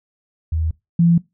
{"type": "tone pair in turn", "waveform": "sine", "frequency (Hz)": [80.1, 169.73], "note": ["E2", "F3"], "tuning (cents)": [-49, -49], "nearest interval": "octave + minor second", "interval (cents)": 1300, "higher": "second", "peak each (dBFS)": [-17, -10], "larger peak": "second", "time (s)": [[0.52, 0.71], [0.99, 1.18]], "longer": "neither", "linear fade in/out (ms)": 5, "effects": ["noise-tail reverb RT60 0.2 s tail -21 dB re dry"]}